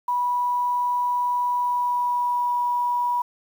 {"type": "tone with pitch glide", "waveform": "sine", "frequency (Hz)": [979, 972.2], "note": ["B5", "B5"], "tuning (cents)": [-15, -28], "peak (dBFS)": -20, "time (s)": [0.08, 3.22], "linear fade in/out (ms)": 5, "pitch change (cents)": -13, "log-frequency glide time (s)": [1.58, 2.59], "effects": ["8-bit"]}